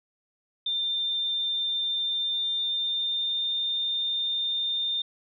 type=tone with pitch glide; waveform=sine; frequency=3593 to 3616 Hz; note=A7 to A7; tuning=+36 to +47 cents; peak=-25 dBFS; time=0.66-5.02 s; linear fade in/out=5 ms; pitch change=+11 cents; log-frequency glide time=2.08-3.5 s; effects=none